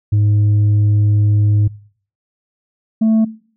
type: tone pair in turn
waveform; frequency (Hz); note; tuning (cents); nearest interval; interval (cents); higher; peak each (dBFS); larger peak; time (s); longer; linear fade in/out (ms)
sine; 104.3 / 221; G#2 / A3; +8 / +8; octave + minor second; 1300; second; -7; neither; 0.12-1.68 / 3.01-3.25; first; 10
effects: noise-tail reverb RT60 0.5 s tail -22 dB re dry + tanh soft clip ceiling -9 dBFS